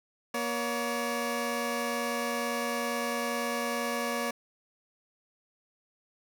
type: tone pair together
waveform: 15% pulse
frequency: 237.7 / 565.3 Hz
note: A#3 / C#5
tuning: +34 / +34 cents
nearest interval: octave + minor third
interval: 1500 cents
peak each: -26 dBFS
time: 0.34-4.31 s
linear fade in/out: 5 ms
effects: none